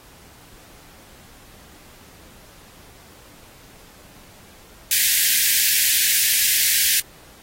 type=high-pass noise; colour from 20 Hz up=white; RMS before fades=-18 dBFS; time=4.91-7 s; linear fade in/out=2 ms; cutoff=1600 Hz; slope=96 dB/octave; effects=pink hiss -48 dBFS RMS until 7.42 s + AAC 48 kbps